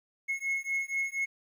triangle beating tone pair, 2173 / 2177.2 Hz, C#7 / C#7, -35 / -32 cents, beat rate 4.2 Hz, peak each -31 / -31 dBFS, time 0.28-1.26 s, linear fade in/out 20 ms, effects 11-bit

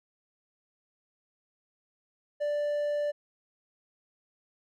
triangle tone, 587.3 Hz, D5, in tune, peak -25 dBFS, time 2.4-3.12 s, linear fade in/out 20 ms, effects none

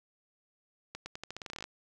accelerating click train, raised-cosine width 0.2 ms, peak -23 dBFS, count 15, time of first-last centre 0.95-1.641 s, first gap 110 ms, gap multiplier 0.86, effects none

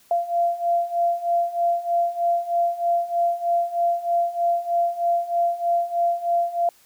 sine beating tone pair, 687 / 690.2 Hz, F5 / F5, -29 / -21 cents, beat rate 3.2 Hz, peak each -24 / -21 dBFS, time 0.11-6.69 s, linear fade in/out 2 ms, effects white hiss -56 dBFS RMS until 6.85 s

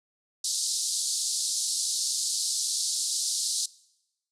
pink band-pass noise, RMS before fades -29 dBFS, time 0.44-3.66 s, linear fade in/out 5 ms, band 4100 to 10000 Hz, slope 48 dB/octave, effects noise-tail reverb RT60 0.9 s tail -22 dB re dry

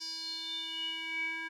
square tone with band-pass filter sweep, 325.5 Hz, E4, 22 cents flat, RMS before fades -38 dBFS, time 0-1.49 s, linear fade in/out 20 ms, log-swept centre 5200 to 1900 Hz, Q 9.1, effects none

